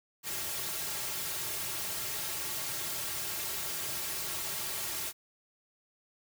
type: noise with comb filter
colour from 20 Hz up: white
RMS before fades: -36 dBFS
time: 0.23-5.13 s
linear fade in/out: 50 ms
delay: 4 ms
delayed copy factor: -0.8
effects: none